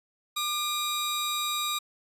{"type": "tone pair together", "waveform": "sawtooth", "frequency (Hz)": [1200, 3810], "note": ["D6", "A#7"], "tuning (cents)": [37, 37], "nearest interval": "octave + minor sixth", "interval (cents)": 2000, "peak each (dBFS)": [-27, -27], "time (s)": [0.36, 1.79], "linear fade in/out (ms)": 10, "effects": ["resampled to 32000 Hz"]}